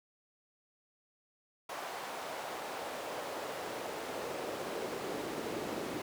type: noise with high-pass filter sweep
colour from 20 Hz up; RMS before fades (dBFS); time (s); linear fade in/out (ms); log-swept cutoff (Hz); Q
brown; -40; 1.69-6.02; 5; 760 to 330; 1.4
effects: none